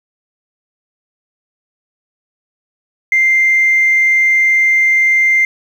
sine tone, 2093 Hz, C7, in tune, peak -7 dBFS, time 3.12-5.45 s, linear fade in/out 2 ms, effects tanh soft clip ceiling -4 dBFS + 7-bit

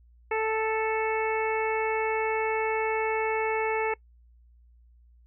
harmonic tone, 440 Hz, A4, in tune, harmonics 1 / 2 / 3 / 4 / 5 / 6, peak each -27 / -30 / -37 / -37 / -33 / -39 dBFS, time 0.31-3.94 s, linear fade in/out 5 ms, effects noise-tail reverb RT60 0.1 s tail -23 dB re dry + added 59 Hz sine -54 dBFS peak until 5.26 s

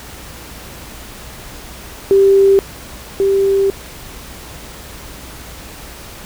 sine tone pair in turn, 392 / 392 Hz, G4 / G4, 0 / 0 cents, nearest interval unison, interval 0 cents, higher neither, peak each -6 / -10 dBFS, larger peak first, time 2.11-2.59 / 3.2-3.7 s, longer second, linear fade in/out 0 ms, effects added 60 Hz sine -39 dBFS peak until 6.25 s + pink hiss -34 dBFS RMS until 6.25 s

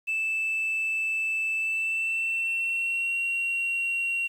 sine tone with pitch glide, 2637 to 2744 Hz, E7 to F7, 0 to -31 cents, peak -23 dBFS, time 0.07-4.28 s, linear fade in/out 20 ms, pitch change +69 cents, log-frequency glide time 1.57-3.17 s, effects tanh soft clip ceiling -23 dBFS + 9-bit

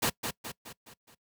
pink noise with echo, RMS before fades -27 dBFS, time 0.02-0.1 s, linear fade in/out 10 ms, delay 210 ms, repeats 5, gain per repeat -6 dB, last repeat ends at 1.15 s, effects noise-tail reverb RT60 0.1 s tail -22 dB re dry + high-pass 100 Hz 12 dB/octave

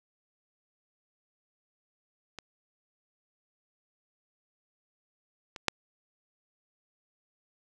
clicks, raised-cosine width 0.2 ms, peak -23 / -23 / -6 dBFS, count 3, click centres 2.387 / 5.562 / 5.683 s, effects none

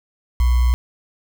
sine tone with sample-and-hold, 61 Hz, B1, 21 cents flat, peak -12 dBFS, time 0.4-0.74 s, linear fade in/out 0 ms, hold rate 1050 Hz, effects none

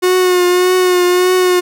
45% pulse tone with vibrato, 362.6 Hz, F#4, 35 cents flat, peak -9 dBFS, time 0.02-1.61 s, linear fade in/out 20 ms, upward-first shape triangle, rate 1.7 Hz, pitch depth 34 cents each way, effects none

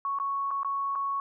sine tone with dropouts, 1108.7 Hz, C#6, in tune, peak -27 dBFS, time 0.05-1.2 s, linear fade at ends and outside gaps 1 ms, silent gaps 0.187-0.199 / 0.507-0.512 / 0.632-0.647 / 0.953-0.957 s, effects none

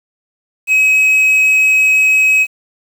triangle tone with quantisation, 2549 Hz, D#7, 41 cents sharp, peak -6 dBFS, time 0.67-2.47 s, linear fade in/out 50 ms, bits 6, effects none

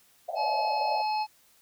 white band-pass noise, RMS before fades -33 dBFS, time 0.28-1.02 s, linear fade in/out 10 ms, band 550 to 750 Hz, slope 96 dB/octave
harmonic tone, 856 Hz, A5, 48 cents flat, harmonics 1 / 3 / 5 / 6, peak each -26 / -39 / -39 / -45 dBFS, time 0.35-1.27 s, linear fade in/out 50 ms
effects white hiss -62 dBFS RMS until 1.61 s

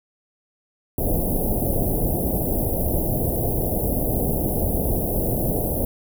pink band-stop noise, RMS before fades -22 dBFS, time 0.98-5.85 s, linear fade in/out 2 ms, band 720 to 11000 Hz, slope 48 dB/octave, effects none

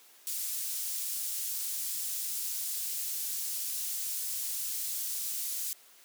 pink high-pass noise, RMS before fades -35 dBFS, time 0.27-5.73 s, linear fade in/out 0 ms, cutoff 7700 Hz, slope 12 dB/octave, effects white hiss -58 dBFS RMS until 6.04 s + high-pass 300 Hz 12 dB/octave

